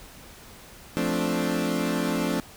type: chord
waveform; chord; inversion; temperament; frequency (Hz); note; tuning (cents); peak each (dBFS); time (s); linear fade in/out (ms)
30% pulse; D minor seventh; first; equal; 174.61 / 220 / 261.6 / 293.7; F3 / A3 / C4 / D4; 0 / 0 / 0 / 0; -27; 0.97-2.4; 0
effects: pink hiss -47 dBFS RMS until 2.56 s